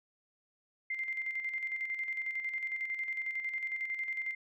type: tone with tremolo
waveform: sine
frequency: 2093 Hz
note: C7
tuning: in tune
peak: -32 dBFS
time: 0.9-4.35 s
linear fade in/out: 5 ms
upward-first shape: square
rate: 11 Hz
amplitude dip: 50%
effects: none